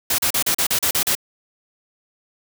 white noise bursts, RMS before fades -19 dBFS, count 9, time 0.1-1.152 s, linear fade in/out 5 ms, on 84 ms, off 37 ms, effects none

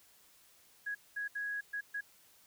sine tone bursts at uneven times, 1661.2 Hz, G#6, in tune, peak -35 dBFS, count 5, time 0.86-0.95 / 1.16-1.28 / 1.35-1.61 / 1.73-1.81 / 1.94-2.01 s, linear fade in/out 10 ms, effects white hiss -64 dBFS RMS until 2.46 s

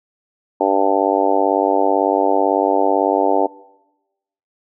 harmonic tone, 98 Hz, G2, in tune, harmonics 3 / 4 / 5 / 6 / 7 / 8 / 9, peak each -21 / -21 / -21 / -21 / -21 / -21 / -21 dBFS, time 0.6-3.47 s, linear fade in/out 10 ms, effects noise-tail reverb RT60 1.0 s tail -22 dB re dry

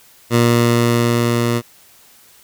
15% pulse tone with level ramp, 118.5 Hz, A#2, 29 cents sharp, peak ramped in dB -4 to -9 dBFS, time 0.3-1.62 s, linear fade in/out 50 ms, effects white hiss -48 dBFS RMS until 2.43 s

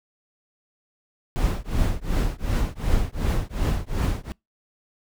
brown noise with tremolo, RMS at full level -19 dBFS, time 1.36-4.32 s, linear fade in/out 0 ms, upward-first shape triangle, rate 2.7 Hz, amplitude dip 100%, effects noise-tail reverb RT60 0.2 s tail -26 dB re dry

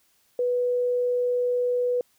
sine tone, 492.1 Hz, B4, 6 cents flat, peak -21 dBFS, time 0.39-2.01 s, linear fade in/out 2 ms, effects white hiss -65 dBFS RMS until 2.18 s

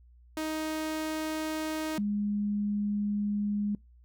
sawtooth / sine tone pair in turn, 313 / 206 Hz, D#4 / G#3, +10 / -14 cents, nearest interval perfect fifth, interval 724 cents, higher first, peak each -27 / -27 dBFS, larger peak neither, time 0.37-1.98 / 1.98-3.75 s, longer second, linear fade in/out 2 ms, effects noise-tail reverb RT60 0.2 s tail -25 dB re dry + added 60 Hz sine -54 dBFS peak until 4.04 s

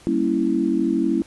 sine chord, G diminished seventh, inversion none, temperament equal, 196 / 233.1 / 277.2 / 329.6 Hz, G3 / Bb3 / Db4 / Fb4, 0 / 0 / 0 / 0 cents, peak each -26 / -24 / -23 / -21 dBFS, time 0.07-1.22 s, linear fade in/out 0 ms, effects pink hiss -49 dBFS RMS until 1.26 s + resampled to 24000 Hz

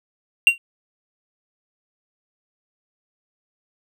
triangle tone with exponential decay, 2760 Hz, F7, 21 cents flat, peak -3 dBFS, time 0.47-0.58 s, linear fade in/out 1 ms, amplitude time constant 22 ms, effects none

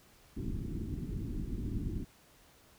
pink low-pass noise, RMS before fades -37 dBFS, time 0.36-2.05 s, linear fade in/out 20 ms, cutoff 350 Hz, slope 48 dB/octave, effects pink hiss -62 dBFS RMS until 2.78 s

